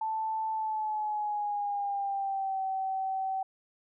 sine tone with pitch glide, 880 to 766.1 Hz, A5 to G5, 0 to -40 cents, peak -29 dBFS, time 0.01-3.43 s, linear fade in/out 5 ms, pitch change -240 cents, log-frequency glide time 0.52-2.62 s, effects none

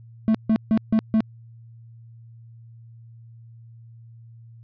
triangle tone bursts, 220 Hz, A3, in tune, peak -13 dBFS, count 5, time 0.28-1.205 s, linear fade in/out 0 ms, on 65 ms, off 150 ms, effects added 115 Hz sine -43 dBFS peak until 4.63 s + resampled to 11025 Hz

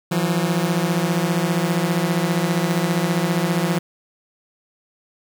sawtooth beating tone pair, 164.81 / 179.81 Hz, E3 / F#3, 0 / -49 cents, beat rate 15 Hz, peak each -17 dBFS, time 0.11-3.79 s, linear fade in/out 10 ms, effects 8-bit

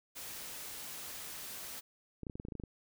white noise, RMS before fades -45 dBFS, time 0.15-1.81 s, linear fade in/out 20 ms
clicks, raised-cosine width 3 ms, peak -29 dBFS, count 11, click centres 2.233 / 2.268 / 2.298 / 2.355 / 2.399 / 2.451 / 2.485 / 2.522 / 2.553 / 2.599 / 2.637 s
effects none

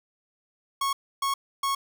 45% pulse tone bursts, 1100 Hz, C#6, 14 cents flat, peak -24 dBFS, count 3, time 0.81-1.75 s, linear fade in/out 5 ms, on 120 ms, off 290 ms, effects none

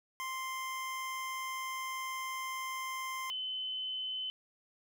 25% pulse / sine tone pair in turn, 1046.5 / 3041 Hz, C6 / F#7, 0 / +47 cents, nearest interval octave + tritone, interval 1847 cents, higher second, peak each -33 / -35 dBFS, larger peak first, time 0.2-3.3 / 3.3-4.3 s, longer first, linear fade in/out 0 ms, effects none

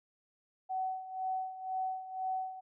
sine tone with tremolo, 753 Hz, F#5, 30 cents sharp, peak -31 dBFS, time 0.69-2.61 s, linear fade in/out 20 ms, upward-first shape sine, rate 2 Hz, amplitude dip 75%, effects none

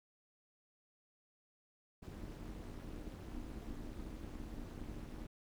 brown noise with amplitude modulation, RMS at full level -43 dBFS, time 2.02-5.27 s, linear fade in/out 10 ms, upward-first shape sine, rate 268 Hz, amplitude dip 90%, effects none

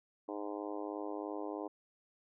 harmonic tone, 103.1 Hz, G#2, 12 cents flat, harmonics 3 / 4 / 5 / 6 / 7 / 8 / 9 / 10, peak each -42 / -44 / -46 / -48 / -49 / -50 / -51 / -52 dBFS, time 0.28-1.68 s, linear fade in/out 10 ms, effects none

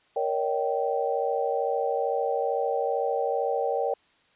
sine chord, Eb dominant seventh, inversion second, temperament just, 466.7 / 560 / 622.3 / 777.8 Hz, Bb4 / Db5 / Eb5 / G5, +2 / +18 / 0 / -14 cents, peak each -28 / -29 / -33 / -29 dBFS, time 0.16-3.94 s, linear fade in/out 5 ms, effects white hiss -63 dBFS RMS until 4.35 s + resampled to 8000 Hz

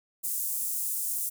pink high-pass noise, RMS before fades -31 dBFS, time 0.23-1.3 s, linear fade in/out 20 ms, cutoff 8500 Hz, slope 24 dB/octave, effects none

